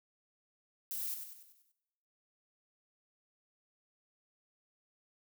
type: noise with echo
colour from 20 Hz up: violet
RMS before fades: -39 dBFS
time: 0.91-1.14 s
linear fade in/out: 0 ms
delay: 96 ms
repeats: 6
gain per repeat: -6 dB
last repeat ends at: 1.716 s
effects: noise-tail reverb RT60 1.0 s tail -20 dB re dry